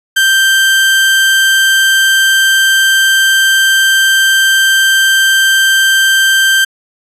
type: tone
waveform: 30% pulse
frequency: 1568 Hz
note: G6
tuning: in tune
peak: -4 dBFS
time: 0.16-6.65 s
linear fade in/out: 10 ms
effects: resampled to 32000 Hz